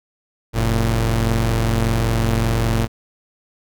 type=tone pair together; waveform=sawtooth; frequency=45.17 / 113.9 Hz; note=F#1 / A#2; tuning=-41 / -40 cents; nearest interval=octave + major third; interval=1601 cents; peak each=-16 / -14 dBFS; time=0.53-2.88 s; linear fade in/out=50 ms; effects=none